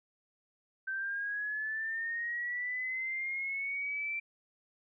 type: linear sweep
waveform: sine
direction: up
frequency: 1545 to 2349 Hz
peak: -33 dBFS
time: 0.87-4.2 s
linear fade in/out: 10 ms
effects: none